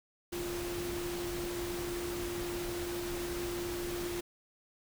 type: tone in noise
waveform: sine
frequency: 349.2 Hz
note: F4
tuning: in tune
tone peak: -36 dBFS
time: 0.32-4.21 s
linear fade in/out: 10 ms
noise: pink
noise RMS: -41 dBFS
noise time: 0.32-4.21 s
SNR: +2 dB
effects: none